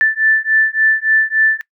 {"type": "beating tone pair", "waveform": "sine", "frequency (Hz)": [1760, 1763.5], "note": ["A6", "A6"], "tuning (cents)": [0, 3], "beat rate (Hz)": 3.5, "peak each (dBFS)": -14, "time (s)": [0.01, 1.61], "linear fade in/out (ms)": 0, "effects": ["noise-tail reverb RT60 0.1 s tail -22 dB re dry"]}